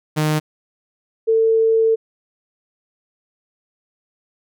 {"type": "tone pair in turn", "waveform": ["sawtooth", "sine"], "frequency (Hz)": [153.6, 448], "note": ["D#3", "A4"], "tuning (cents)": [-22, 31], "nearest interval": "octave + perfect fifth", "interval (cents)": 1853, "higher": "second", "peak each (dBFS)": -12, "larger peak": "neither", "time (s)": [[0.16, 0.4], [1.27, 1.96]], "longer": "second", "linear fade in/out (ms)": 20, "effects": []}